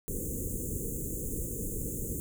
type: band-stop noise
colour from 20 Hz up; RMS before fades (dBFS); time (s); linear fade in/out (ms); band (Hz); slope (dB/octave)
pink; -35; 0.08-2.2; 0; 510 to 6600; 96
effects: none